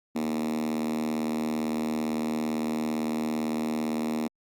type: tone with high-pass filter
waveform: 5% pulse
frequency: 77.78 Hz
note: D#2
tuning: in tune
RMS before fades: -29 dBFS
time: 0.15-4.28 s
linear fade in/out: 10 ms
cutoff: 250 Hz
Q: 9.5
effects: Opus 48 kbps